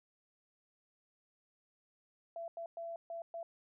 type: tone bursts at uneven times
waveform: sine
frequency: 672 Hz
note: E5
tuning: 33 cents sharp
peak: -40 dBFS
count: 5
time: 2.36-2.48 / 2.57-2.66 / 2.77-2.96 / 3.1-3.22 / 3.34-3.43 s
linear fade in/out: 2 ms
effects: none